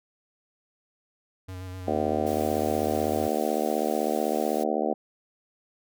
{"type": "tone with vibrato", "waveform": "square", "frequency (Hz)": 92.4, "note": "F#2", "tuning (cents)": -2, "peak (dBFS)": -36, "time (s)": [1.48, 3.28], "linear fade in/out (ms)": 10, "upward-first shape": "square", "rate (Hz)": 7.8, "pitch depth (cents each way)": 21}
{"type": "harmonic tone", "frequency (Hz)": 75.9, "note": "D#2", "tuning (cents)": -42, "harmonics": [3, 4, 5, 6, 7, 8, 9, 10], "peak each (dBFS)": [-32, -32, -32, -32, -32, -32, -32, -32], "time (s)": [1.87, 4.94], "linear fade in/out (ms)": 10}
{"type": "band-stop noise", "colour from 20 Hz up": "white", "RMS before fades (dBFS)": -43, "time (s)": [2.26, 4.64], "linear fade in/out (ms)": 10, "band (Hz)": [250, 710], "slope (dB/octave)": 48}
{"effects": []}